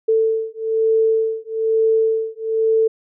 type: beating tone pair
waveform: sine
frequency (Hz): 444.1 / 445.2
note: A4 / A4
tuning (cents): +16 / +20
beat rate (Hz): 1.1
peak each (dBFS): -18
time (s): 0.08-2.88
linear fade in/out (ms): 10
effects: none